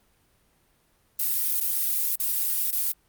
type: noise with dropouts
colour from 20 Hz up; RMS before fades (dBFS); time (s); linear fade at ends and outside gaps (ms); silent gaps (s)
violet; -25; 1.19-2.92; 5; 1.603-1.608 / 2.157-2.198 / 2.71-2.725
effects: pink hiss -65 dBFS RMS until 3.08 s + Opus 32 kbps